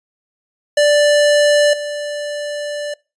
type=tone with level steps; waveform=square; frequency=587.3 Hz; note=D5; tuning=in tune; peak=-10 / -22 dBFS; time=0.77-2.94 s; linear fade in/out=5 ms; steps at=1.73 s; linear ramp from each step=5 ms; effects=noise-tail reverb RT60 0.3 s tail -24 dB re dry + resampled to 22050 Hz